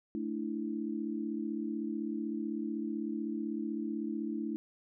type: chord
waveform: sine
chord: A suspended fourth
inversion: none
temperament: equal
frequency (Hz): 220 / 293.7 / 329.6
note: A3 / D4 / E4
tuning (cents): 0 / 0 / 0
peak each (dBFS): -37 / -38 / -38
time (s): 0.15-4.56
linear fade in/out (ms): 0
effects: none